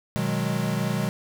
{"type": "chord", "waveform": "square", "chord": "G# minor seventh", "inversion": "first", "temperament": "equal", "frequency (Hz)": [123.47, 155.56, 185, 207.7], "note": ["B2", "D#3", "F#3", "G#3"], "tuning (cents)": [0, 0, 0, 0], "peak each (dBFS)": -30, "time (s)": [0.16, 1.09], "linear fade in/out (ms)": 0, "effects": []}